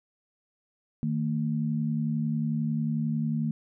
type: tone pair together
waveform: sine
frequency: 155.56 / 226.7 Hz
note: D#3 / A#3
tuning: 0 / -48 cents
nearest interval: perfect fifth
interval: 652 cents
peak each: -28 dBFS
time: 1.03-3.51 s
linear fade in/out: 0 ms
effects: none